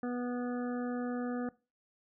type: harmonic tone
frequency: 245.3 Hz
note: B3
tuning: 12 cents flat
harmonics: 1 / 2 / 3 / 5 / 6 / 7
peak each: -34 / -40 / -44 / -48 / -50 / -51 dBFS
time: 0.03-1.49 s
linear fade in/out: 2 ms
effects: noise-tail reverb RT60 0.3 s tail -20 dB re dry